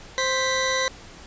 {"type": "tone pair together", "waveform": "20% pulse", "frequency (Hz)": [523.3, 1975.7], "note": ["C5", "B6"], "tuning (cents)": [0, 0], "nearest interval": "octave + major seventh", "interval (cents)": 2300, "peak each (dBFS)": -19, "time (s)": [0.18, 0.88], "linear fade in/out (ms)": 0, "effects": ["pink hiss -44 dBFS RMS until 1.26 s", "resampled to 16000 Hz"]}